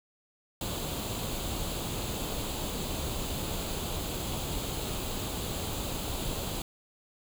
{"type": "noise with comb filter", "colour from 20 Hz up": "pink", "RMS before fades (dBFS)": -34, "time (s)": [0.61, 6.62], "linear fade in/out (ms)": 2, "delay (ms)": 0.27, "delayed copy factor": 0.6, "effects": []}